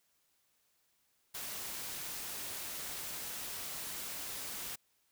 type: noise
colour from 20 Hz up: white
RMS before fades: -42 dBFS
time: 1.34-4.76 s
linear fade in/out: 10 ms
effects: white hiss -75 dBFS RMS until 5.11 s